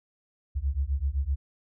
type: beating tone pair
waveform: sine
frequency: 65.41 / 73.21 Hz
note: C2 / D2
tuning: 0 / -5 cents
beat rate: 7.8 Hz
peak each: -28 dBFS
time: 0.55-1.36 s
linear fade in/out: 20 ms
effects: none